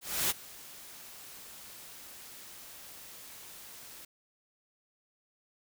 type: noise with ADSR envelope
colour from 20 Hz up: white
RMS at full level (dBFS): -28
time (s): 0.01-4.05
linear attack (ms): 290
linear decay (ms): 26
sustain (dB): -21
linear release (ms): 4
effects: none